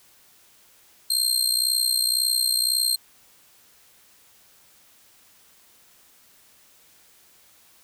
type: tone with amplitude modulation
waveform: 25% pulse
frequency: 4200 Hz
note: C8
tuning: 6 cents sharp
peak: -12 dBFS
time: 1.1-2.96 s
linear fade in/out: 5 ms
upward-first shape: sine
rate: 61.9 Hz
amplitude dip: 75%
effects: white hiss -56 dBFS RMS until 7.83 s